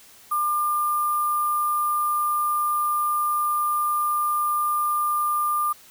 sine tone with sample-and-hold, 1200 Hz, D6, 37 cents sharp, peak -20 dBFS, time 0.31-5.73 s, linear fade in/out 10 ms, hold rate 11025 Hz, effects white hiss -50 dBFS RMS until 5.9 s

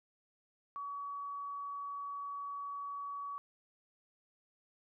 sine tone, 1133 Hz, C#6, 37 cents sharp, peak -39 dBFS, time 0.76-3.38 s, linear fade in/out 0 ms, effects none

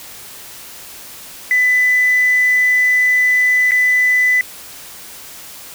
sine tone with dropouts, 1998 Hz, B6, 20 cents sharp, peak -9 dBFS, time 1.51-4.41 s, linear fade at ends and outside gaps 1 ms, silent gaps 3.71-3.718 s, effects tanh soft clip ceiling -6 dBFS + white hiss -35 dBFS RMS until 5.74 s

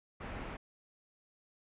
pink low-pass noise, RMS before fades -43 dBFS, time 0.2-0.57 s, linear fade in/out 10 ms, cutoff 2600 Hz, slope 24 dB/octave, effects resampled to 8000 Hz

